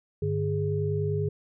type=tone cluster; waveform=sine; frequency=99.1 / 149.2 / 414.2 Hz; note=G2 / D3 / G#4; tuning=+19 / +28 / -5 cents; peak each=-29 dBFS; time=0.22-1.29 s; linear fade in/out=5 ms; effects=none